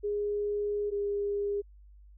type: tone pair in turn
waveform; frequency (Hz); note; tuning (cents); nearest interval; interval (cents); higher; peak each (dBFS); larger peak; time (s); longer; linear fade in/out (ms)
sine; 412.6 / 406.2; G#4 / G#4; -11 / -38; unison; 27; first; -28; neither; 0.03-0.91 / 0.91-1.62; first; 20
effects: added 50 Hz sine -51 dBFS peak until 2.17 s